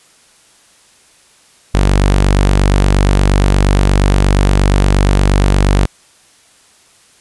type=tone; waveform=sawtooth; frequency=48.5 Hz; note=G1; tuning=18 cents flat; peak=-4 dBFS; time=1.74-5.86 s; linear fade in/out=10 ms; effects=white hiss -48 dBFS RMS until 7.2 s + resampled to 24000 Hz